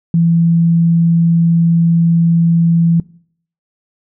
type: tone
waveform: sine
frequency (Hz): 167.6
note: E3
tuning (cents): +29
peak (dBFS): -8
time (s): 0.14-3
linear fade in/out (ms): 2
effects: noise-tail reverb RT60 0.6 s tail -22 dB re dry